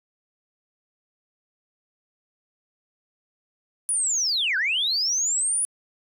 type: linear two-way sweep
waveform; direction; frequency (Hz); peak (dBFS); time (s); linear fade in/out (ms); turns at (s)
sine; down then up; 9956 to 1463 to 9956; -20; 3.89-5.65; 0; 4.57
effects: tanh soft clip ceiling -16 dBFS